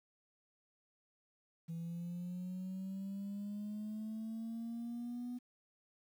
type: linear sweep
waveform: sine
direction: up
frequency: 164.81 to 246.9 Hz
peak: -38 dBFS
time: 1.68-5.39 s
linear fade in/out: 20 ms
effects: tanh soft clip ceiling -38 dBFS + 11-bit